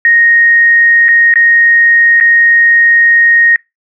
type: tone with dropouts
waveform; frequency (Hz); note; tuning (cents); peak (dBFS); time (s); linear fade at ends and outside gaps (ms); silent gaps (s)
sine; 1864.7; A#6; 0; -4; 0.05-3.56; 1; 1.084-1.088 / 1.339-1.357 / 2.201-2.209
effects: noise-tail reverb RT60 0.2 s tail -24 dB re dry